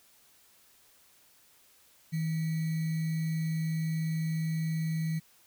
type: tone with sample-and-hold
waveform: sine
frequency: 160.7 Hz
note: E3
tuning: 44 cents flat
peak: -28 dBFS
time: 2.12-5.2 s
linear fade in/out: 20 ms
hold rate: 2100 Hz
effects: white hiss -62 dBFS RMS until 5.46 s